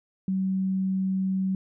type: tone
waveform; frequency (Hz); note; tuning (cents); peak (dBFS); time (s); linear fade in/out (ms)
sine; 189.9; F#3; +45; -23; 0.28-1.55; 2
effects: none